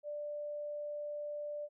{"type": "tone", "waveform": "sine", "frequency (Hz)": 590, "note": "D5", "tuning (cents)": 8, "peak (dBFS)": -38, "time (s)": [0.03, 1.69], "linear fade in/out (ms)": 50, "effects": []}